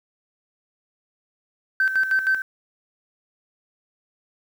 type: tone with tremolo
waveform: sine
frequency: 1545 Hz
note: G6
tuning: 26 cents flat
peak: -15 dBFS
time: 1.8-2.42 s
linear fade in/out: 2 ms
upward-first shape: square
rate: 6.4 Hz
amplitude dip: 65%
effects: tanh soft clip ceiling -12 dBFS + 8-bit